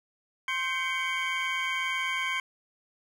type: tone cluster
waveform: triangle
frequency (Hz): 1053 / 1556 / 2074 / 2242 / 3137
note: C6 / G6 / C7 / C#7 / G7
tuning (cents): +11 / -13 / -16 / +19 / +1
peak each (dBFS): -32 / -34 / -34 / -30 / -35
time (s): 0.48-2.4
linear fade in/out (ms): 2
effects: none